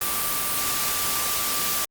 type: tone in noise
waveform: sine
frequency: 1174.7 Hz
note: D6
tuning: in tune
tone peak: -33 dBFS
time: 0.01-1.85 s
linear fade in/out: 5 ms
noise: white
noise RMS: -25 dBFS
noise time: 0.01-1.85 s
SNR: -11 dB
effects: Opus 32 kbps